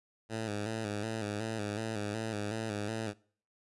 10% pulse tone with vibrato, 107.5 Hz, A2, 40 cents flat, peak -26 dBFS, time 0.29-3.14 s, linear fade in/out 50 ms, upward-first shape square, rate 2.7 Hz, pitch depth 64 cents each way, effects noise-tail reverb RT60 0.5 s tail -24 dB re dry + resampled to 24000 Hz

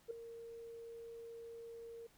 sine tone with ADSR envelope, 462.4 Hz, A#4, 14 cents flat, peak -36 dBFS, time 0.08-2.07 s, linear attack 28 ms, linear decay 4 ms, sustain -12 dB, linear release 8 ms, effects tanh soft clip ceiling -33 dBFS + pink hiss -69 dBFS RMS until 2.17 s

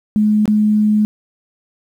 sine tone with dropouts, 212 Hz, G#3, 36 cents sharp, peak -10 dBFS, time 0.16-1.05 s, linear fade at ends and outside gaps 0 ms, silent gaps 0.456-0.478 s, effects 8-bit

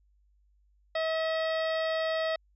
harmonic tone with a mistuned harmonic, 642 Hz, E5, 46 cents flat, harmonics 1 / 2 / 3 / 4 / 5 / 6 / 7 / 8, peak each -28 / -38 / -36 / -44 / -45 / -42 / -47 / -48 dBFS, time 0.95-2.36 s, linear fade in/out 5 ms, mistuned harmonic 6, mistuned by -38 cents, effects added 50 Hz sine -63 dBFS peak until 2.55 s

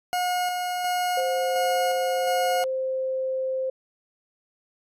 40% pulse tone with tremolo, 721 Hz, F#5, 45 cents flat, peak -22 dBFS, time 0.13-2.64 s, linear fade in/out 0 ms, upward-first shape square, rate 1.4 Hz, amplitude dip 30%
sine tone, 523.3 Hz, C5, in tune, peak -24 dBFS, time 1.17-3.7 s, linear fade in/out 5 ms
effects resampled to 32000 Hz

